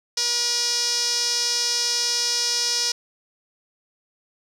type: tone with band-pass filter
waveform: sawtooth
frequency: 479.3 Hz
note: A#4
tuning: 48 cents sharp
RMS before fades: -23 dBFS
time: 0.17-2.92 s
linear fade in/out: 5 ms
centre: 5300 Hz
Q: 5
effects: none